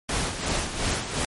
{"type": "noise with tremolo", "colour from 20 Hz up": "pink", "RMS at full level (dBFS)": -25, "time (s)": [0.09, 1.25], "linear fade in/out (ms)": 2, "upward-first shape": "sine", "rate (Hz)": 2.8, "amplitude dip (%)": 60, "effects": ["MP3 48 kbps"]}